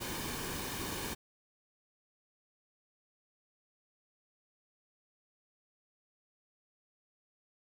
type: noise with comb filter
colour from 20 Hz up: pink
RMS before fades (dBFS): -39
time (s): 0-1.15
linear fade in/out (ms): 20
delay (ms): 1.5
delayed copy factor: -0.5
effects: none